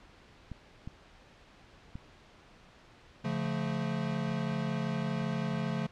clicks, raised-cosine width 5 ms, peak -28 dBFS, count 3, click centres 0.517 / 0.875 / 1.955 s
square chord, Db augmented, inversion none, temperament equal with one note detuned, 142.08 / 174.61 / 220 Hz, Db3 / F3 / A3, +43 / 0 / 0 cents, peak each -36 dBFS, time 3.24-5.87 s, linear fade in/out 10 ms
effects pink hiss -57 dBFS RMS until 5.91 s + low-pass 4000 Hz 12 dB/octave

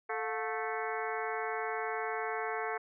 harmonic tone with a mistuned harmonic, 220 Hz, A3, in tune, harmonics 2 / 3 / 4 / 5 / 6 / 7 / 8 / 9 / 10, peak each -38 / -40 / -41 / -42 / -43 / -43 / -44 / -45 / -45 dBFS, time 0.09-2.78 s, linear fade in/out 10 ms, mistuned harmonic 3, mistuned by +130 cents, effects none

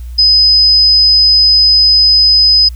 sine tone, 5030 Hz, D#8, 18 cents sharp, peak -4 dBFS, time 0.18-2.69 s, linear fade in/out 10 ms, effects added 60 Hz sine -22 dBFS peak until 2.75 s + white hiss -47 dBFS RMS until 2.75 s

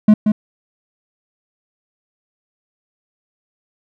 triangle tone with echo, 212.5 Hz, G#3, 40 cents sharp, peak -3 dBFS, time 0.08-0.14 s, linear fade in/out 5 ms, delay 180 ms, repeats 1, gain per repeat -6 dB, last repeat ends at 0.32 s, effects none

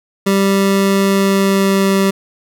25% pulse tone with pitch glide, 196 to 194.53 Hz, G3 to G3, 0 to -13 cents, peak -7 dBFS, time 0.26-2.11 s, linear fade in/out 10 ms, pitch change -13 cents, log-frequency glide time 1.09-1.97 s, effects none

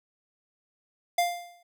square tone with exponential decay, 699 Hz, F5, 1 cent sharp, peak -20 dBFS, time 1.18-1.63 s, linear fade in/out 5 ms, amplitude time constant 96 ms, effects none

